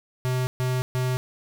square tone bursts, 127.5 Hz, C3, 44 cents flat, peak -23 dBFS, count 3, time 0.25-1.17 s, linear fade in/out 0 ms, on 220 ms, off 130 ms, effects 9-bit

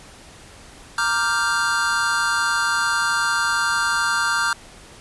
square chord, G minor seventh, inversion first, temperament equal, 932.3 / 1174.7 / 1396.9 / 1568 Hz, Bb5 / D6 / F6 / G6, 0 / 0 / 0 / 0 cents, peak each -28 / -26 / -23 / -24 dBFS, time 0.98-4.53 s, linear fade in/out 2 ms, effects pink hiss -44 dBFS RMS until 5 s + resampled to 24000 Hz

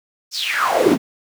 brown noise with high-pass filter sweep, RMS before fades -17 dBFS, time 0.31-0.98 s, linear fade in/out 50 ms, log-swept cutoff 5800 to 220 Hz, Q 7.2, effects none

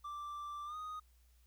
triangle tone with pitch glide, 1174.7 to 1243.8 Hz, D6 to D#6, 0 to -1 cents, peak -40 dBFS, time 0.04-1 s, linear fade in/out 10 ms, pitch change +99 cents, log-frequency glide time 0.65-0.76 s, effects added 60 Hz sine -64 dBFS peak until 1.46 s + white hiss -75 dBFS RMS until 1.46 s

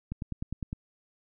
click train, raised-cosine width 5 ms, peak -21 dBFS, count 7, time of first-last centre 0.12-0.729 s, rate 9.85 Hz, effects none

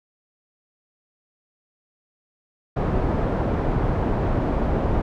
pink low-pass noise, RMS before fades -22 dBFS, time 2.76-5.02 s, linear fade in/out 10 ms, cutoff 810 Hz, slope 12 dB/octave, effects none

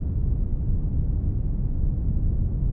pink low-pass noise, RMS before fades -23 dBFS, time 0-2.72 s, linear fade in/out 20 ms, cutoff 120 Hz, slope 12 dB/octave, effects none

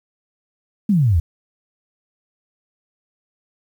sine exponential sweep, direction down, 221.2 to 74.6 Hz, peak -12 dBFS, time 0.89-1.2 s, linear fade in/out 5 ms, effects 8-bit

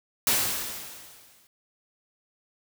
white noise with exponential decay, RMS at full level -21 dBFS, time 0.27-1.47 s, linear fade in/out 1 ms, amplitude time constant 260 ms, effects none

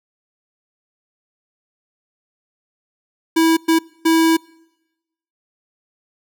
square tone bursts at uneven times, 326 Hz, E4, 19 cents flat, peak -12 dBFS, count 3, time 3.36-3.57 / 3.68-3.79 / 4.05-4.37 s, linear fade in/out 10 ms, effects noise-tail reverb RT60 1.0 s tail -26 dB re dry

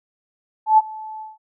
sine tone with ADSR envelope, 869 Hz, A5, 22 cents flat, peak -7 dBFS, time 0.66-1.38 s, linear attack 120 ms, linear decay 30 ms, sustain -23 dB, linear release 170 ms, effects none

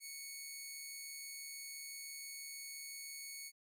10% pulse tone with amplitude modulation, 2217 Hz, C#7, in tune, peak -36 dBFS, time 0-3.52 s, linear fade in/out 50 ms, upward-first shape sine, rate 150 Hz, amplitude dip 25%, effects none

